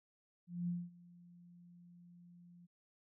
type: tone with ADSR envelope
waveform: sine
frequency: 174.61 Hz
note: F3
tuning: in tune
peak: -34 dBFS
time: 0.47-2.67 s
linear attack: 210 ms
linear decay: 220 ms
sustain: -23 dB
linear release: 22 ms
effects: none